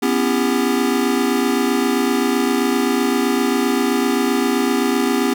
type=chord; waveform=square; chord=C# half-diminished seventh; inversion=third; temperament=just; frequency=249.5 / 277.2 / 332.6 / 399.1 Hz; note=B3 / C#4 / E4 / G4; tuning=+18 / 0 / +16 / +31 cents; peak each=-20 / -22 / -25 / -22 dBFS; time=0.02-5.34 s; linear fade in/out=10 ms; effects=none